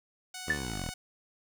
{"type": "tone", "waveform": "5% pulse", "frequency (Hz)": 740, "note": "F#5", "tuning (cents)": 0, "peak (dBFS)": -28, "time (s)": [0.34, 0.94], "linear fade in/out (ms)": 5}
{"type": "linear sweep", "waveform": "10% pulse", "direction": "down", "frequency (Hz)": [82.41, 34.78], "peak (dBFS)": -27, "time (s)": [0.47, 0.91], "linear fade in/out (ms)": 10}
{"type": "tone with exponential decay", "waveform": "sine", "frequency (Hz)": 1760, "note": "A6", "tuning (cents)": 0, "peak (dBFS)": -21, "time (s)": [0.5, 0.63], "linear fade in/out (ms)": 2, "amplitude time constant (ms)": 27}
{"effects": []}